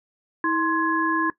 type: tone cluster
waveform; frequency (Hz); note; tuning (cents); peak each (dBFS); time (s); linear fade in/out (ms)
sine; 322.4 / 1050 / 1680; E4 / C6 / G#6; -38 / +6 / +19; -24; 0.44-1.3; 2
effects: noise-tail reverb RT60 0.1 s tail -18 dB re dry